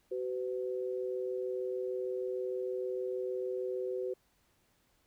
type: tone pair together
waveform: sine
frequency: 377.9 / 504.4 Hz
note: F#4 / B4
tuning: +37 / +36 cents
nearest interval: perfect fourth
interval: 499 cents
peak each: -35 / -37 dBFS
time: 0.11-4.14 s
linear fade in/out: 10 ms
effects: pink hiss -72 dBFS RMS until 5.06 s